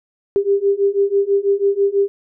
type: beating tone pair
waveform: sine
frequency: 395.3 / 401.4 Hz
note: G4 / G4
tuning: +15 / +41 cents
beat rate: 6.1 Hz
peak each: -17 / -16 dBFS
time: 0.36-2.08 s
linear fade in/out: 0 ms
effects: none